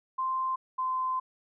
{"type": "tone pair in turn", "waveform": "sine", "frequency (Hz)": [1044, 1032.6], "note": ["C6", "C6"], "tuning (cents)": [-4, -23], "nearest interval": "unison", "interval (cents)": 19, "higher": "first", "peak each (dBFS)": -27, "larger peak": "neither", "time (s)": [[0.18, 0.56], [0.78, 1.2]], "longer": "second", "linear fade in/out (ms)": 10, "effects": []}